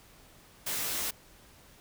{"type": "noise with comb filter", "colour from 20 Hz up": "white", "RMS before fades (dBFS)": -33, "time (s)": [0.66, 1.11], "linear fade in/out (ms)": 10, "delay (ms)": 17, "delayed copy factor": 0.8, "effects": ["pink hiss -57 dBFS RMS until 1.8 s"]}